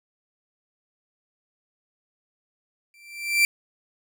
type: tone with exponential growth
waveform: 40% pulse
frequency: 2349 Hz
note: D7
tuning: in tune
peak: -13 dBFS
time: 2.94-3.45 s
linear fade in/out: 1 ms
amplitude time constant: 110 ms
effects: none